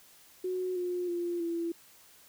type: tone with pitch steps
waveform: sine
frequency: 367.6 / 357.1 / 347 / 337.1 Hz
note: F#4 / F4 / F4 / E4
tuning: -11 / +39 / -11 / +39 cents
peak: -30 dBFS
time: 0.44-1.72 s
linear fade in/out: 5 ms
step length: 320 ms
effects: white hiss -58 dBFS RMS until 2.28 s